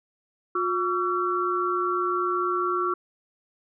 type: tone cluster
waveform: sine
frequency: 358.3 / 1137 / 1352 Hz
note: F4 / C#6 / E6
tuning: +44 / +44 / +43 cents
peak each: -27 dBFS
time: 0.55-2.94 s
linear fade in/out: 5 ms
effects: none